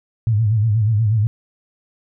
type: tone with vibrato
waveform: sine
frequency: 108.7 Hz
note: A2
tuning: 21 cents flat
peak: -13 dBFS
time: 0.27-1.27 s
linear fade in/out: 0 ms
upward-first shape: sine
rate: 8.3 Hz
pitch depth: 110 cents each way
effects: none